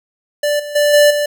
square tone with level steps, 587.3 Hz, D5, in tune, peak -14 / -25 / -11 / -7 / -15 dBFS, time 0.43-1.26 s, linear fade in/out 5 ms, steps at 0.59 / 0.75 / 0.93 / 1.1 s, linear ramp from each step 10 ms, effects none

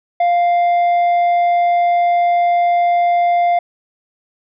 sine tone with tanh clipping, 698.5 Hz, F5, in tune, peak -12 dBFS, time 0.2-3.59 s, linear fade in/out 5 ms, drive 5 dB, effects none

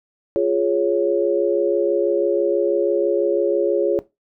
sine chord, Db major, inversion first, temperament equal, 349.2 / 415.3 / 554.4 Hz, F4 / Ab4 / Db5, 0 / 0 / 0 cents, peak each -20 dBFS, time 0.36-3.99 s, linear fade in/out 0 ms, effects noise-tail reverb RT60 0.2 s tail -17 dB re dry

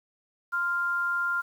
sine tone pair together, 1041.1 / 1396.9 Hz, C6 / F6, -9 / 0 cents, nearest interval perfect fourth, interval 509 cents, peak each -35 / -25 dBFS, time 0.52-1.42 s, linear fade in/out 20 ms, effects 9-bit

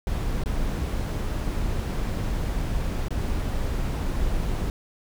brown noise with dropouts, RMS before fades -26 dBFS, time 0.07-4.7 s, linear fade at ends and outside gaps 1 ms, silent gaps 0.437-0.459 / 3.084-3.106 s, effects none

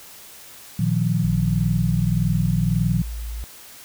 sine chord, Bb suspended fourth, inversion none, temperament equal with one note detuned, 116.54 / 155.56 / 177.26 Hz, Bb2 / Eb3 / F3, 0 / 0 / +26 cents, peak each -22 dBFS, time 0.79-3.02 s, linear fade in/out 5 ms
sine tone, 56 Hz, A1, 31 cents sharp, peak -27 dBFS, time 1.24-3.44 s, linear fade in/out 0 ms
effects white hiss -43 dBFS RMS until 3.84 s

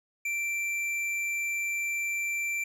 sine tone with tanh clipping, 2349 Hz, D7, in tune, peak -30 dBFS, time 0.25-2.64 s, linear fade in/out 5 ms, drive 11 dB, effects none

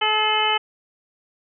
harmonic tone with a mistuned harmonic, 430.7 Hz, A4, 37 cents flat, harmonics 1 / 2 / 3 / 4 / 5 / 6 / 7, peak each -29 / -22 / -26 / -31 / -27 / -27 / -22 dBFS, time 0.01-0.58 s, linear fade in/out 10 ms, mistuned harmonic 5, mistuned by -27 cents, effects none

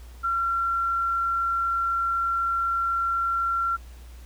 sine tone, 1366 Hz, F6, 39 cents flat, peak -22 dBFS, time 0.23-3.77 s, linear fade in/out 20 ms, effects added 60 Hz sine -41 dBFS peak until 4.25 s + pink hiss -54 dBFS RMS until 4.25 s

